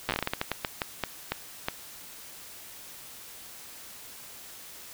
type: slowing click train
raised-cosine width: 0.3 ms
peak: -11 dBFS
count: 17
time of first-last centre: 0.09-1.685 s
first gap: 8 ms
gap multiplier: 1.29
effects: white hiss -46 dBFS RMS until 4.93 s